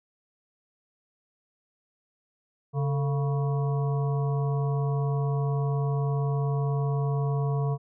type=harmonic tone with a mistuned harmonic; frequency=139.1 Hz; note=C#3; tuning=6 cents sharp; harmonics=1 / 3 / 5 / 7 / 8; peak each=-24 / -34 / -38 / -41 / -42 dBFS; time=2.73-7.78 s; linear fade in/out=50 ms; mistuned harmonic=3; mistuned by=+100 cents; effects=none